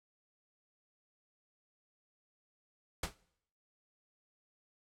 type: noise with exponential decay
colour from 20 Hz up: pink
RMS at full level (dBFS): -31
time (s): 3.03-3.15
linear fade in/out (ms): 5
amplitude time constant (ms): 25
effects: noise-tail reverb RT60 0.7 s tail -22 dB re dry + low-pass 10000 Hz 12 dB/octave